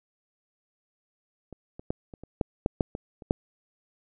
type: clicks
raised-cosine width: 2 ms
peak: -28 / -27 / -14 / -29 / -29 / -11 / -10 / -9 / -20 / -30 / -8 dBFS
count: 11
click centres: 1.527 / 1.795 / 1.905 / 2.138 / 2.236 / 2.412 / 2.661 / 2.808 / 2.951 / 3.222 / 3.309 s
effects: none